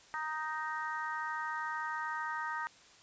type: harmonic tone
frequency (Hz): 311.1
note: D#4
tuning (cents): 0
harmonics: 3 / 4 / 5 / 6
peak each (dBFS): -39 / -40 / -41 / -42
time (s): 0.14-2.67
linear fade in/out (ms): 0
effects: white hiss -59 dBFS RMS until 3.02 s + resampled to 16000 Hz